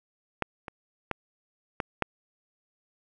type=clicks; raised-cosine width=0.5 ms; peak=-11 / -22 / -13 / -13 / -9 dBFS; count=5; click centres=0.423 / 0.682 / 1.113 / 1.802 / 2.023 s; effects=none